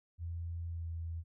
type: tone with pitch glide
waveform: sine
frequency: 84.5 to 82.95 Hz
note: E2 to E2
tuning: +43 to +11 cents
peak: -37 dBFS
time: 0.18-1.24 s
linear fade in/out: 50 ms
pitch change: -32 cents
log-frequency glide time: 0.69-0.88 s
effects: none